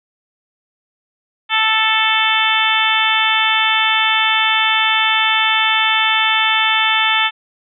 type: harmonic tone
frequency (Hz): 440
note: A4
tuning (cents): 0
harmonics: 2 / 3 / 4 / 5 / 6 / 7 / 8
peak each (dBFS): -20 / -20 / -20 / -20 / -20 / -20 / -20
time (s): 1.49-7.31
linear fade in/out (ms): 50
effects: none